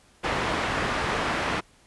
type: low-pass noise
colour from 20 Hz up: white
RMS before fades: -27 dBFS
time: 0.23-1.61 s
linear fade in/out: 20 ms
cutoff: 1700 Hz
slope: 12 dB/octave
effects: pink hiss -58 dBFS RMS until 1.86 s + resampled to 24000 Hz